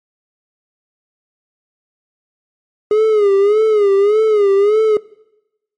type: tone with vibrato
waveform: triangle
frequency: 415.3 Hz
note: G#4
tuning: in tune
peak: -7 dBFS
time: 2.91-4.97 s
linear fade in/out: 2 ms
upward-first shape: sine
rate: 1.7 Hz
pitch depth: 99 cents each way
effects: noise-tail reverb RT60 0.9 s tail -22 dB re dry + MP3 48 kbps